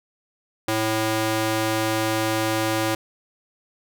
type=tone with high-pass filter; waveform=square; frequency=110 Hz; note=A2; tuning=in tune; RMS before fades=-23 dBFS; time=0.68-2.95 s; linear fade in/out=5 ms; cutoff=290 Hz; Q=0.66; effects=none